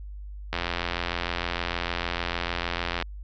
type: click train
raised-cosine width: 0.3 ms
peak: -11 dBFS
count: 217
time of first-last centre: 0.53-3.024 s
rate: 86.6 Hz
effects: added 50 Hz sine -36 dBFS peak until 3.23 s + resampled to 16000 Hz